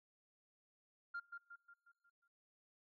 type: tone with echo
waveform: sine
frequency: 1396.9 Hz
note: F6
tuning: in tune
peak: -40 dBFS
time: 1.14-1.2 s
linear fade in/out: 10 ms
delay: 180 ms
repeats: 6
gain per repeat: -6 dB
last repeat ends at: 2.28 s
effects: noise-tail reverb RT60 0.9 s tail -24 dB re dry + tanh soft clip ceiling -39 dBFS